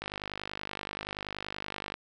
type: click train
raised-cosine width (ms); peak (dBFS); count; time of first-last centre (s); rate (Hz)
0.3; -19; 98; 0.02-1.941; 50.5
effects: none